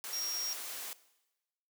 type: tone in noise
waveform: sine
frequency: 5600 Hz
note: F8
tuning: 4 cents sharp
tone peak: -35 dBFS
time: 0.13-0.53 s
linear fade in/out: 0 ms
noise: white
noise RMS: -42 dBFS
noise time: 0.04-0.93 s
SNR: +4 dB
effects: noise-tail reverb RT60 1.0 s tail -18 dB re dry + high-pass 400 Hz 12 dB/octave